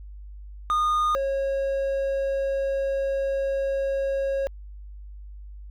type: tone pair in turn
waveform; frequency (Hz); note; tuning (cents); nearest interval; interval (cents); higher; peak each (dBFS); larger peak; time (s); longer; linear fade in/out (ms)
triangle; 1225 / 545.7; D#6 / C#5; -27 / -27; octave + major second; 1400; first; -18 / -21; first; 0.7-1.15 / 1.15-4.47; second; 0
effects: added 50 Hz sine -38 dBFS peak until 5.7 s